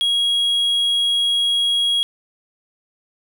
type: tone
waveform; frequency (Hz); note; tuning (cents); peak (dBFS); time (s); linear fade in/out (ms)
triangle; 3300; G#7; -12; -14; 0.01-2.03; 0
effects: none